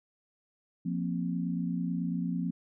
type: chord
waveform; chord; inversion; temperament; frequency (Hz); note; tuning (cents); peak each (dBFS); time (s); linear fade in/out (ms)
sine; F suspended fourth; none; just; 174.61 / 232.8 / 261.9; F3 / Bb3 / C4; 0 / -2 / +2; -31 / -36 / -35; 0.85-2.51; 10
effects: none